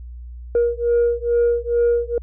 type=beating tone pair; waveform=sine; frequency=472.9 / 475.2 Hz; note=A#4 / A#4; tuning=+25 / +33 cents; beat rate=2.3 Hz; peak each=-17 dBFS; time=0.55-2.18 s; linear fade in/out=2 ms; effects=tanh soft clip ceiling -11 dBFS + added 60 Hz sine -32 dBFS peak until 2.22 s